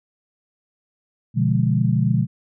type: chord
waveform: sine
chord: B diminished seventh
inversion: none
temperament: equal with one note detuned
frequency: 123.47 / 146.83 / 174.11 / 207.7 Hz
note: B2 / D3 / F3 / Ab3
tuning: 0 / 0 / -5 / 0 cents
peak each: -19 / -22 / -22 / -23 dBFS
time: 1.34-2.27 s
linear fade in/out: 50 ms
effects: none